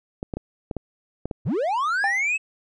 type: clicks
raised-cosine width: 2 ms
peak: -15 dBFS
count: 7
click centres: 0.229 / 0.338 / 0.37 / 0.712 / 0.767 / 1.256 / 1.312 s
type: linear sweep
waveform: triangle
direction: up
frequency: 78.4 to 2641 Hz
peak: -19 dBFS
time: 1.45-2.38 s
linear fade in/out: 20 ms
type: tone with exponential decay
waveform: triangle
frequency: 797 Hz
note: G5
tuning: 28 cents sharp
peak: -17 dBFS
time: 2.04-2.28 s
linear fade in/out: 1 ms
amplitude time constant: 51 ms
effects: resampled to 22050 Hz